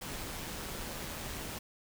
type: noise with amplitude modulation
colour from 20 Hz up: pink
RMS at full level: -39 dBFS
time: 0.01-1.59 s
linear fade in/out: 10 ms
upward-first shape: sine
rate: 160 Hz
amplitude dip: 40%
effects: none